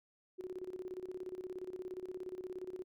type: tone with tremolo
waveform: sine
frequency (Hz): 367.6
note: F#4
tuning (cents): -11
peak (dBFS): -39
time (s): 0.38-2.84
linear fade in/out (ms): 20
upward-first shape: square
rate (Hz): 17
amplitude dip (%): 75
effects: none